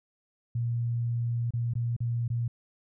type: tone with dropouts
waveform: sine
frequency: 118.2 Hz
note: A#2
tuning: 24 cents sharp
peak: -26 dBFS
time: 0.55-2.48 s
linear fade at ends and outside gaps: 5 ms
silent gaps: 1.507-1.536 / 1.737-1.753 / 1.965-2.004 / 2.28-2.301 s
effects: none